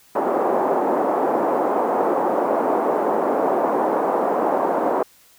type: band-pass noise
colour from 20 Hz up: white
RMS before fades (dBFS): -20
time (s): 0.15-5.03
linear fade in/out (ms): 5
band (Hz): 270 to 880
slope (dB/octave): 24
effects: white hiss -53 dBFS RMS until 5.38 s